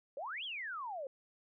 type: exponential two-way sweep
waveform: sine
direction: up then down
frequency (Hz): 513 to 3425 to 513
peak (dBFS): -39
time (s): 0.17-1.07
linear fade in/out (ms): 2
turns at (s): 0.44
effects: none